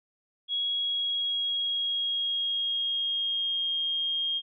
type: tone with pitch glide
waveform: sine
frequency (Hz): 3322 to 3233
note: G#7 to G#7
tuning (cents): 0 to -47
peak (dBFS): -26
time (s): 0.48-4.42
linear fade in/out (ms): 50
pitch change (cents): -47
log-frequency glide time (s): 0.61-3.73
effects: none